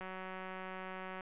click train, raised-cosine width 0.5 ms, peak -30 dBFS, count 225, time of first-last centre 0.01-1.208 s, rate 187 Hz, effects resampled to 8000 Hz

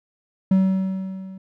triangle tone with level ramp, 190 Hz, F#3, 46 cents sharp, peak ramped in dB -10 to -33 dBFS, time 0.51-1.38 s, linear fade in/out 5 ms, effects none

